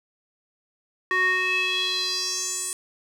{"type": "tone with band-pass filter sweep", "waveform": "square", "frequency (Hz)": 370, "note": "F#4", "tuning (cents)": 0, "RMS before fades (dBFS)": -25, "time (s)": [1.11, 2.73], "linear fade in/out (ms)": 0, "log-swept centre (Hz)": [1600, 8900], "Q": 4.6, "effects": []}